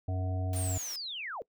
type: harmonic tone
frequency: 92.5 Hz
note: F#2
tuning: in tune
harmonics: 1 / 3 / 5 / 7 / 8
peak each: -30 / -42 / -49 / -43 / -45 dBFS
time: 0.08-0.78 s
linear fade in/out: 5 ms
type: high-pass noise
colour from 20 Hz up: white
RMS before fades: -45 dBFS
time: 0.53-0.96 s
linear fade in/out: 2 ms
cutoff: 380 Hz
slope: 12 dB/octave
type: linear sweep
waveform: sine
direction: down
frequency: 9200 to 400.1 Hz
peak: -36 dBFS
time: 0.56-1.42 s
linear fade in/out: 0 ms
effects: noise-tail reverb RT60 0.1 s tail -23 dB re dry